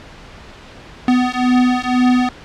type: beating tone pair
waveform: square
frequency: 249.1 / 251.1 Hz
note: B3 / B3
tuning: +15 / +29 cents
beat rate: 2 Hz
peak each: -16 dBFS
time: 1.08-2.29 s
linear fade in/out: 2 ms
effects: pink hiss -38 dBFS RMS until 2.44 s + low-pass 4000 Hz 12 dB/octave